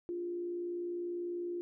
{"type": "tone with frequency modulation", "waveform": "sine", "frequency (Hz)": 349.2, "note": "F4", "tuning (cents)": 0, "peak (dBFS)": -35, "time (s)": [0.09, 1.61], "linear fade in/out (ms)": 0, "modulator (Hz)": 60.3, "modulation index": 0.29, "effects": []}